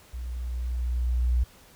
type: tone with level ramp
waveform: sine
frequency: 61 Hz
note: B1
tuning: 21 cents flat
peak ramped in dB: -32 to -19 dBFS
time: 0.13-1.44 s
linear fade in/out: 10 ms
effects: pink hiss -54 dBFS RMS until 1.75 s